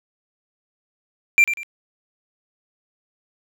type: tone with echo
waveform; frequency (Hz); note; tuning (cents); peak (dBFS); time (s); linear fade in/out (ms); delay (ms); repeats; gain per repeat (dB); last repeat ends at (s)
triangle; 2364; D7; +11; -8; 1.38-1.44; 0; 96; 2; -10; 1.632
effects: none